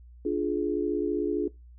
sine chord, D diminished, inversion none, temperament equal with one note detuned, 293.7 / 349.2 / 420.6 Hz, D4 / F4 / Ab4, 0 / 0 / +22 cents, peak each -29 dBFS, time 0.25-1.48 s, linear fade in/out 5 ms, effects noise-tail reverb RT60 0.2 s tail -20 dB re dry + added 60 Hz sine -47 dBFS peak until 1.78 s

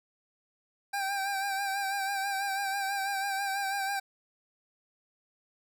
25% pulse tone with vibrato, 788 Hz, G5, 9 cents sharp, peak -26 dBFS, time 0.93-4 s, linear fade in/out 10 ms, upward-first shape sine, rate 6.1 Hz, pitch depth 39 cents each way, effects none

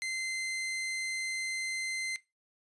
sawtooth tone, 2073 Hz, C7, 17 cents flat, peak -30 dBFS, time 0.02-2.16 s, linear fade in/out 0 ms, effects noise-tail reverb RT60 0.2 s tail -17 dB re dry + resampled to 24000 Hz

